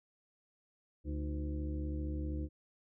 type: harmonic tone with a mistuned harmonic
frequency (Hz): 72.7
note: D2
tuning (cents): -17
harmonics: 1 / 2 / 3 / 4 / 5 / 7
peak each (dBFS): -36 / -46 / -48 / -42 / -52 / -52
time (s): 1.04-2.49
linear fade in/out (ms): 50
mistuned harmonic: 4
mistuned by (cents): +100
effects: none